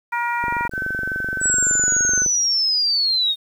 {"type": "harmonic tone", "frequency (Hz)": 475.1, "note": "A#4", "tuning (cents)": 33, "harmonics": [2, 3, 4, 5], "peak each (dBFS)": [-22, -26, -28, -30], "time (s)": [0.12, 0.68], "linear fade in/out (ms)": 10}
{"type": "click train", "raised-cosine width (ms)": 2, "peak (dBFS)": -18, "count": 44, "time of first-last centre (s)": [0.44, 2.262], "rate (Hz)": 23.6}
{"type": "tone with pitch glide", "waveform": "sine", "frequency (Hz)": [1533, 1484.2], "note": ["G6", "F#6"], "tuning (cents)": [-39, 5], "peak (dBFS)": -22, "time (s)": [0.71, 2.26], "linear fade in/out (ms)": 50, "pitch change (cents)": -56, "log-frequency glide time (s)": [1.41, 1.52]}
{"type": "linear sweep", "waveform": "sine", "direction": "down", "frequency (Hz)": [7902, 3658], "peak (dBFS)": -16, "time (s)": [1.4, 3.36], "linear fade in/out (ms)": 50}
{"effects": ["8-bit"]}